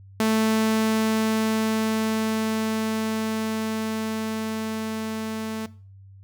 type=tone with level ramp; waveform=sawtooth; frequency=220.1 Hz; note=A3; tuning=1 cent sharp; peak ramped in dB=-15 to -25 dBFS; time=0.2-5.66 s; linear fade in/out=2 ms; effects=noise-tail reverb RT60 0.4 s tail -19 dB re dry + added 97 Hz sine -44 dBFS peak until 6.23 s

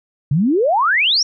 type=exponential sweep; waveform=sine; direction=up; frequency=130.81 to 5800 Hz; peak=-12 dBFS; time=0.31-1.23 s; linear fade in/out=5 ms; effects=none

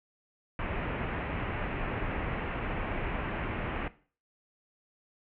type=low-pass noise; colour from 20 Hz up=pink; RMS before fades=-34 dBFS; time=0.59-3.88 s; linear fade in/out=2 ms; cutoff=2700 Hz; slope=48 dB/octave; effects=noise-tail reverb RT60 0.4 s tail -17 dB re dry

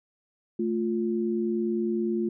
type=tone pair together; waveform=sine; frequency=220.6 / 350.2 Hz; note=A3 / F4; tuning=+5 / +5 cents; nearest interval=minor sixth; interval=800 cents; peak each=-27 dBFS; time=0.59-2.29 s; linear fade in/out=5 ms; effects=none

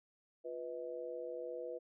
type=tone with amplitude modulation; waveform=sine; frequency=493.9 Hz; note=B4; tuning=in tune; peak=-36 dBFS; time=0.44-1.79 s; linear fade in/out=20 ms; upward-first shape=sine; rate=142 Hz; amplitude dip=100%; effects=none

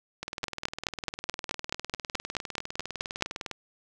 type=two click trains; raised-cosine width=0.2 ms; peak=-11 / -17 dBFS; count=14 / 66; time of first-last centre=0.44-3.224 / 0.23-3.513 s; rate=4.67 / 19.8 Hz; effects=none

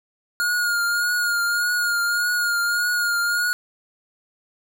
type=tone with vibrato; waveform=square; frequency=1427 Hz; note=F6; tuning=37 cents sharp; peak=-20 dBFS; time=0.4-3.53 s; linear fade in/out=0 ms; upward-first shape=triangle; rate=1.7 Hz; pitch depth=37 cents each way; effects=none

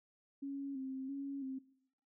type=tone with vibrato; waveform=sine; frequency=270.8 Hz; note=C#4; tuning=40 cents flat; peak=-39 dBFS; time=0.42-1.59 s; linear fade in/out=10 ms; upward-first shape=square; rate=1.5 Hz; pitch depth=41 cents each way; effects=noise-tail reverb RT60 0.7 s tail -20 dB re dry

